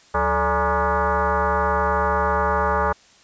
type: tone with frequency modulation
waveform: sine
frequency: 180.8 Hz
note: F#3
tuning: 40 cents flat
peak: -17 dBFS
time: 0.14-2.93 s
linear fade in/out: 10 ms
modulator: 254 Hz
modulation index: 5
effects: white hiss -52 dBFS RMS until 3.23 s + resampled to 16000 Hz